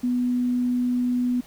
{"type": "tone", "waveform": "sine", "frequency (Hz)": 246.9, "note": "B3", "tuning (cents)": 0, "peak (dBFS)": -20, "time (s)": [0.03, 1.41], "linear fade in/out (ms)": 10, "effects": ["pink hiss -50 dBFS RMS until 1.46 s"]}